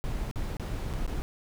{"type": "noise with dropouts", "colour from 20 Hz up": "brown", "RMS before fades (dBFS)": -32, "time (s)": [0.04, 1.22], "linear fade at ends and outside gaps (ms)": 0, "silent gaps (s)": [[0.312, 0.358], [0.568, 0.597], [0.929, 0.937], [1.065, 1.077]], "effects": []}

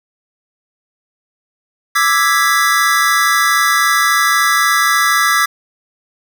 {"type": "chord", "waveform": "square", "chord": "E dominant seventh", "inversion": "third", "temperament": "equal", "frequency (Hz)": [1174.7, 1318.5, 1661.2, 1975.5], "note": ["D6", "E6", "G#6", "B6"], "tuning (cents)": [0, 0, 0, 0], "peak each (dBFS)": -17, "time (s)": [1.95, 5.46], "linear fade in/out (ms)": 10, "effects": []}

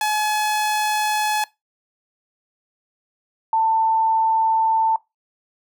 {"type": "tone pair in turn", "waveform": ["sawtooth", "sine"], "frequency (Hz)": [850, 891.5], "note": ["G#5", "A5"], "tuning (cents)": [40, 22], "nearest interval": "minor second", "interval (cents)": 82, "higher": "second", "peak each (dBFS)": -15, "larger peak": "neither", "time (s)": [[0.01, 1.44], [3.53, 4.96]], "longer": "neither", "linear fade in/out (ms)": 2, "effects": ["noise-tail reverb RT60 0.2 s tail -21 dB re dry"]}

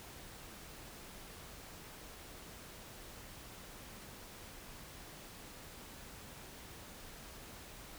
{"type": "silence", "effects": ["pink hiss -52 dBFS RMS until 7.98 s"]}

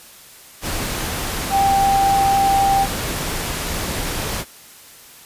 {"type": "tone in noise", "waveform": "sine", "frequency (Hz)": 787, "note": "G5", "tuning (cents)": 7, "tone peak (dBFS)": -13, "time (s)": [1.5, 2.87], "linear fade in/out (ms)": 50, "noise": "pink", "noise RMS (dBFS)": -24, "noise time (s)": [0.61, 4.45], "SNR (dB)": 8, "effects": ["white hiss -43 dBFS RMS until 5.25 s", "resampled to 32000 Hz"]}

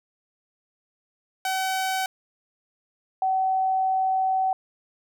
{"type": "tone pair in turn", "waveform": ["sawtooth", "sine"], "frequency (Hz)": [759, 759], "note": ["F#5", "F#5"], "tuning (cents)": [44, 44], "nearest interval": "unison", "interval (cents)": 0, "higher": "neither", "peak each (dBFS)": -20, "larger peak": "neither", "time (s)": [[1.45, 2.06], [3.22, 4.53]], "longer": "second", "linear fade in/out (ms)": 2, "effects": []}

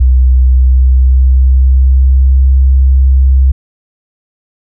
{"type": "tone with pitch glide", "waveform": "sine", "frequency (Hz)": [63.6, 65.96], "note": ["C2", "C2"], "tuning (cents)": [-48, 15], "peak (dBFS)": -3, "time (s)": [0, 3.52], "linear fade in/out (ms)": 10, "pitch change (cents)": 63, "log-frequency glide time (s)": [0.39, 2.46], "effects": []}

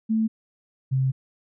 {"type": "tone pair in turn", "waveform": "sine", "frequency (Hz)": [221, 132.17], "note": ["A3", "C3"], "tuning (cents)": [8, 18], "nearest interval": "major sixth", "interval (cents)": 890, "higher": "first", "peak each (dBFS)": -19, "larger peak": "neither", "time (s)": [[0.09, 0.28], [0.91, 1.12]], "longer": "second", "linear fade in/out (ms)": 20, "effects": []}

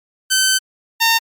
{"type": "tone pair in turn", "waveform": "10% pulse", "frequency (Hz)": [1535, 912.7], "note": ["G6", "A#5"], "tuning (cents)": [-37, -37], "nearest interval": "major sixth", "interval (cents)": 900, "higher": "first", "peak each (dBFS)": [-4, -3], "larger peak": "second", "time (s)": [[0.3, 0.59], [1, 1.19]], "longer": "first", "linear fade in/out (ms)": 20, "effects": ["MP3 96 kbps"]}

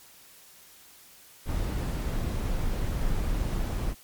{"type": "noise", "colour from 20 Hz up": "brown", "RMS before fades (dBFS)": -28, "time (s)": [1.45, 3.95], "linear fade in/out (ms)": 50, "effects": ["white hiss -53 dBFS RMS until 4.03 s", "MP3 96 kbps"]}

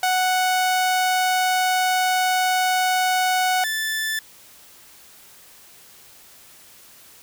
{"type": "tone pair in turn", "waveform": "sawtooth", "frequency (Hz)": [740, 1756.1], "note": ["F#5", "A6"], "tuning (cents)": [0, -4], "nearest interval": "octave + minor third", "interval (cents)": 1496, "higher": "second", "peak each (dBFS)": [-14, -19], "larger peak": "first", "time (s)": [[0.03, 3.64], [3.64, 4.19]], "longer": "first", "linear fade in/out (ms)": 2, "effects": ["white hiss -48 dBFS RMS until 7.22 s"]}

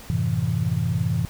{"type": "chord", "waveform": "sine", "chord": "F# half-diminished seventh", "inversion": "none", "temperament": "equal", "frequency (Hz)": [92.5, 110, 130.81, 164.81], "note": ["F#2", "A2", "C3", "E3"], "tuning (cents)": [0, 0, 0, 0], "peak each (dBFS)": [-28, -25, -26, -25], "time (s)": [0.1, 1.25], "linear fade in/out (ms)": 0, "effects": ["pink hiss -43 dBFS RMS until 1.29 s"]}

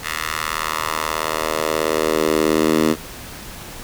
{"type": "tone with high-pass filter sweep", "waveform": "10% pulse", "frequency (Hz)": 78.5, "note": "D#2", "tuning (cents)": 16, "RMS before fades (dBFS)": -20, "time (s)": [0.02, 2.96], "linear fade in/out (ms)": 50, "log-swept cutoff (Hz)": [1700, 250], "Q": 1.6, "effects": ["pink hiss -35 dBFS RMS until 3.83 s"]}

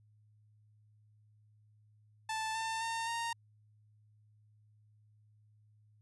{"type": "tone with pitch steps", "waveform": "sawtooth", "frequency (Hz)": [880, 895.4, 911, 927], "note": ["A5", "A5", "A#5", "A#5"], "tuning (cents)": [0, 30, -40, -10], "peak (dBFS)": -31, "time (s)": [2.29, 3.33], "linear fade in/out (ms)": 5, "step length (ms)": 260, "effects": ["added 106 Hz sine -63 dBFS peak until 6.01 s", "resampled to 24000 Hz"]}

